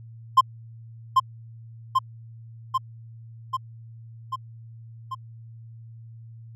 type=tone with echo; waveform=triangle; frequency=1046.5 Hz; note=C6; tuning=in tune; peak=-8 dBFS; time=0.37-0.41 s; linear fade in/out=10 ms; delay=790 ms; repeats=6; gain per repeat=-3 dB; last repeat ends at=5.15 s; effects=added 114 Hz sine -41 dBFS peak until 6.55 s